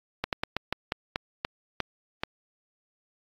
slowing click train, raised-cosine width 0.3 ms, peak -11 dBFS, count 10, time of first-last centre 0.24-2.235 s, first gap 88 ms, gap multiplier 1.22, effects AAC 32 kbps

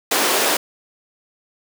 pink high-pass noise, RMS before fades -18 dBFS, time 0.11-0.57 s, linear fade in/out 5 ms, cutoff 310 Hz, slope 24 dB/octave, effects none

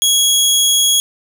20% pulse tone, 3322 Hz, G#7, in tune, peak -5 dBFS, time 0.02-1 s, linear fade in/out 0 ms, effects none

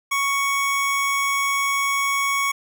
square tone pair together, 1108.7 / 2230 Hz, C#6 / C#7, 0 / +10 cents, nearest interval octave, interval 1210 cents, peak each -23 dBFS, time 0.11-2.52 s, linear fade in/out 10 ms, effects none

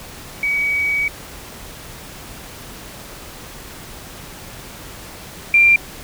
sine tone pair in turn, 2266 / 2375 Hz, C#7 / D7, +37 / +19 cents, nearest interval minor second, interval 82 cents, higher second, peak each -16 / -8 dBFS, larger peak second, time 0.43-1.08 / 5.54-5.76 s, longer first, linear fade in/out 2 ms, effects pink hiss -36 dBFS RMS until 6.03 s

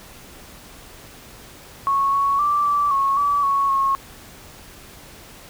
sine tone with pitch steps, 1103 / 1112 / 1170 / 1161 / 1098 / 1149 / 1108 / 1090 Hz, C#6 / C#6 / D6 / D6 / C#6 / D6 / C#6 / C#6, -9 / +5 / -7 / -20 / -17 / -38 / -1 / -29 cents, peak -16 dBFS, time 1.87-3.95 s, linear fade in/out 0 ms, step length 260 ms, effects pink hiss -43 dBFS RMS until 5.49 s

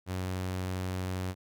sawtooth tone, 92.5 Hz, F#2, in tune, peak -28 dBFS, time 0.06-1.35 s, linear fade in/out 50 ms, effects none

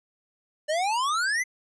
square exponential sweep, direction up, 587.3 to 2093 Hz, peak -24 dBFS, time 0.68-1.44 s, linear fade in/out 20 ms, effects resampled to 22050 Hz

